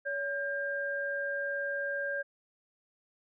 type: tone pair together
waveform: sine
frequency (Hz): 565 / 1600.6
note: C#5 / G6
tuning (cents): +33 / +36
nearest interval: octave + tritone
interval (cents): 1803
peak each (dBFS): -35 / -33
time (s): 0.05-2.23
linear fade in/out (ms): 20
effects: none